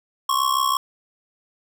square ring-modulated tone, 1091 Hz, C#6, 28 cents flat, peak -16 dBFS, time 0.29-0.77 s, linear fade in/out 2 ms, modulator 33 Hz, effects none

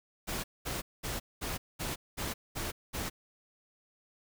pink noise bursts, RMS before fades -36 dBFS, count 8, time 0.27-3.1 s, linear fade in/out 20 ms, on 170 ms, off 210 ms, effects none

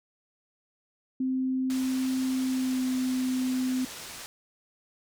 sine tone with pitch glide, 260 to 256.4 Hz, C4 to C4, -11 to -35 cents, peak -25 dBFS, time 1.2-3.85 s, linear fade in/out 5 ms, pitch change -24 cents, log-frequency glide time 2.38-2.89 s
white low-pass noise, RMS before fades -42 dBFS, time 1.7-4.26 s, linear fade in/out 0 ms, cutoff 8300 Hz, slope 12 dB/octave
effects none

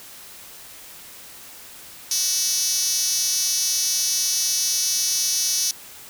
5% pulse tone with high-pass filter, 376 Hz, F#4, 28 cents sharp, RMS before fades -22 dBFS, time 2.11-5.71 s, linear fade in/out 2 ms, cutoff 6200 Hz, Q 5.3, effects white hiss -42 dBFS RMS until 6.09 s

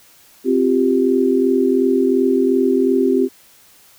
sine chord, C suspended fourth, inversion none, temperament equal, 261.6 / 349.2 / 392 Hz, C4 / F4 / G4, 0 / 0 / 0 cents, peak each -16 / -19 / -16 dBFS, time 0.44-3.29 s, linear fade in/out 50 ms, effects white hiss -49 dBFS RMS until 3.98 s

